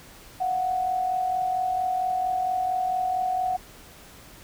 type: tone pair together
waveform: sine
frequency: 695.6 / 740 Hz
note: F5 / F#5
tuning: -7 / 0 cents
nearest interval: minor second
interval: 107 cents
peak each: -33 / -23 dBFS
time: 0.4-3.57 s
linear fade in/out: 10 ms
effects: pink hiss -48 dBFS RMS until 4.43 s